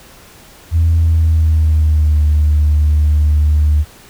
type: tone with pitch glide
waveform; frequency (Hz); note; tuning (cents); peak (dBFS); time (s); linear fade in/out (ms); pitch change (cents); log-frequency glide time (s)
sine; 82.41 to 75.14; E2 to D2; 0 to +40; -7; 0.71-3.85; 50; -160; 0.96-2.24
effects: tanh soft clip ceiling -5 dBFS + pink hiss -41 dBFS RMS until 4.09 s